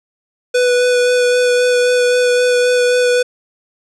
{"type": "tone with vibrato", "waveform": "square", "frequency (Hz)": 493.9, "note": "B4", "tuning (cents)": 0, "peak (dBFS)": -11, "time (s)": [0.54, 3.23], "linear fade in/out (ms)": 10, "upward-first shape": "sine", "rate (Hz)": 3.8, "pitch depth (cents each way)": 11, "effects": ["resampled to 22050 Hz", "8-bit"]}